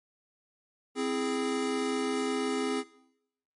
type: chord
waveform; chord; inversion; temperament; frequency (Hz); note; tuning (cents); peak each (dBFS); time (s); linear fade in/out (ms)
square; C augmented; none; equal; 261.6 / 329.6 / 415.3; C4 / E4 / G#4; 0 / 0 / 0; -32 / -38 / -32; 0.95-2.84; 50
effects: noise-tail reverb RT60 0.8 s tail -20 dB re dry + MP3 48 kbps